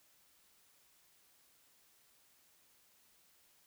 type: silence
effects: white hiss -69 dBFS RMS until 3.66 s